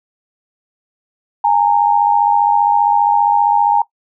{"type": "tone pair together", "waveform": "sine", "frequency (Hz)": [824, 919.1], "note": ["G#5", "A#5"], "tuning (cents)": [-14, -25], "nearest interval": "major second", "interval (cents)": 189, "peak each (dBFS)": [-12, -13], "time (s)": [1.44, 3.82], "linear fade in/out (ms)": 5, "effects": ["noise-tail reverb RT60 0.1 s tail -18 dB re dry"]}